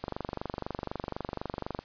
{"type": "click train", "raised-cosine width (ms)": 1, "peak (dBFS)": -19, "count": 43, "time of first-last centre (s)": [0.04, 1.79], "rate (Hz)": 24, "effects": ["white hiss -55 dBFS RMS until 1.84 s", "resampled to 11025 Hz"]}